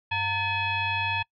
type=tone with frequency modulation; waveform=sine; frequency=1729 Hz; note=A6; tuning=31 cents flat; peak=-24 dBFS; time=0.11-1.23 s; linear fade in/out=10 ms; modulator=816 Hz; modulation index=1.7; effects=noise-tail reverb RT60 0.1 s tail -24 dB re dry